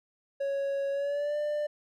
triangle tone with pitch glide, 554.4 to 594.2 Hz, C#5 to D5, 0 to +20 cents, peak -26 dBFS, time 0.4-1.67 s, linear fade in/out 10 ms, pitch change +120 cents, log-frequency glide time 0.91-1.37 s, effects none

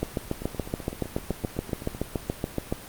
two click trains, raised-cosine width 2 ms, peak -12 / -22 dBFS, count 20 / 13, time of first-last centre 0.03-2.725 / 0.42-1.949 s, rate 7.05 / 7.85 Hz, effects pink hiss -42 dBFS RMS until 2.88 s + Opus 32 kbps

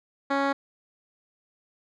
10% pulse tone with low-pass filter, 277.2 Hz, C#4, in tune, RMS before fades -25 dBFS, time 0.3-0.53 s, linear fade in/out 10 ms, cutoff 2800 Hz, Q 0.58, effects none

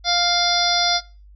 harmonic tone, 700 Hz, F5, 4 cents sharp, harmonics 1 / 2 / 3 / 5 / 6 / 7 / 8, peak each -22 / -28 / -28 / -22 / -25 / -23 / -27 dBFS, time 0.04-1.01 s, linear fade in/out 50 ms, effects noise-tail reverb RT60 0.3 s tail -17 dB re dry + added 50 Hz sine -43 dBFS peak until 1.35 s

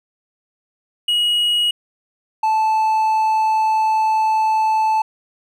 triangle tone pair in turn, 2900 / 875 Hz, F#7 / A5, -35 / -10 cents, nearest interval octave + major sixth, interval 2075 cents, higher first, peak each -13 / -12 dBFS, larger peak second, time 1.08-1.71 / 2.43-5.02 s, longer second, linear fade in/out 5 ms, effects none

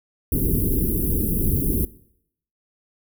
pink band-stop noise, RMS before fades -21 dBFS, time 0.32-1.85 s, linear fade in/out 2 ms, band 410 to 11000 Hz, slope 48 dB/octave, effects noise-tail reverb RT60 0.7 s tail -19 dB re dry

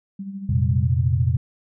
sine tone with tremolo, 196 Hz, G3, in tune, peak -27 dBFS, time 0.19-0.87 s, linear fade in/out 5 ms, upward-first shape sine, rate 13 Hz, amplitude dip 55%
sine chord, F suspended fourth, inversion none, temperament equal with one note detuned, 87.31 / 116.54 / 130.36 Hz, F2 / Bb2 / C3, 0 / 0 / -6 cents, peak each -21 dBFS, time 0.49-1.37 s, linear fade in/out 5 ms
effects none

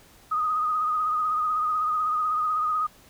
sine tone with vibrato, 1244.5 Hz, D#6, in tune, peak -22 dBFS, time 0.31-2.87 s, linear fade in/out 10 ms, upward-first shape sine, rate 16 Hz, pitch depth 40 cents each way, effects pink hiss -54 dBFS RMS until 3.09 s

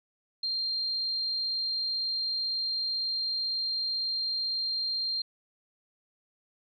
sine tone, 4186 Hz, C8, in tune, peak -28 dBFS, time 0.43-5.22 s, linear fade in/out 5 ms, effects none

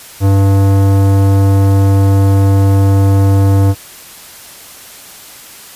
sine tone with tanh clipping, 98 Hz, G2, in tune, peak -8 dBFS, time 0.2-3.75 s, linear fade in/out 50 ms, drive 18 dB, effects white hiss -34 dBFS RMS until 5.75 s + resampled to 32000 Hz

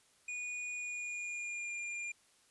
square tone with pitch glide, 2457 to 2404 Hz, D#7 to D7, -22 to +40 cents, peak -39 dBFS, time 0.28-2.12 s, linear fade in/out 5 ms, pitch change -38 cents, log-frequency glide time 0.75-1.73 s, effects white hiss -68 dBFS RMS until 2.5 s + resampled to 24000 Hz

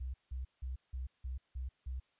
sine tone bursts, 64 Hz, C2, 38 cents flat, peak -37 dBFS, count 7, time 0-2 s, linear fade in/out 10 ms, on 140 ms, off 170 ms, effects white hiss -75 dBFS RMS until 2.19 s + resampled to 8000 Hz

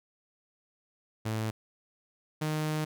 sawtooth tone pair in turn, 110 / 154.22 Hz, A2 / D#3, 0 / -15 cents, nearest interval tritone, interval 585 cents, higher second, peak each -26 / -25 dBFS, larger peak second, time 1.25-1.51 / 2.41-2.85 s, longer second, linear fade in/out 10 ms, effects none

